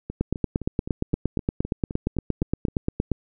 two click trains, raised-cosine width 3 ms, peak -9 / -18 dBFS, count 26 / 11, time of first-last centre 0.21-3.117 / 0.1-2.684 s, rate 8.6 / 3.87 Hz, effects none

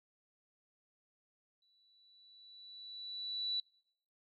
sine tone with exponential growth, 3951 Hz, B7, in tune, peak -32 dBFS, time 1.62-3.6 s, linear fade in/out 2 ms, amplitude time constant 430 ms, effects noise-tail reverb RT60 0.7 s tail -26 dB re dry

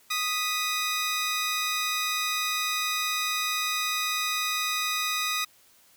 15% pulse tone pair together, 1244.5 / 1975.5 Hz, D#6 / B6, 0 / 0 cents, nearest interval minor sixth, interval 800 cents, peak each -21 / -26 dBFS, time 0.1-5.45 s, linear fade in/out 10 ms, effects white hiss -59 dBFS RMS until 5.96 s

